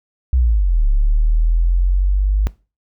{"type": "linear two-way sweep", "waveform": "sine", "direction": "down then up", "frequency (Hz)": [65.41, 34.65, 51.3], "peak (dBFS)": -11, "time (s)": [0.33, 2.47], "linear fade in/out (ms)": 0, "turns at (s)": 0.87, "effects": ["noise-tail reverb RT60 0.3 s tail -20 dB re dry"]}